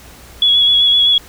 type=tone with vibrato; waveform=sine; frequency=3368 Hz; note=G#7; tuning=24 cents sharp; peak=-8 dBFS; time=0.42-1.18 s; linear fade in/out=2 ms; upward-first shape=sine; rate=7.8 Hz; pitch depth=23 cents each way; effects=added 60 Hz sine -41 dBFS peak until 1.28 s + pink hiss -40 dBFS RMS until 1.28 s